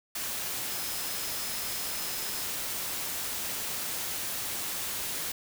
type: tone in noise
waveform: sine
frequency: 5130 Hz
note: E8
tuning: 48 cents flat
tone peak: -43 dBFS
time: 0.7-2.44 s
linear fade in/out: 5 ms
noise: white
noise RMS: -34 dBFS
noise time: 0.15-5.32 s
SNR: -12 dB
effects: none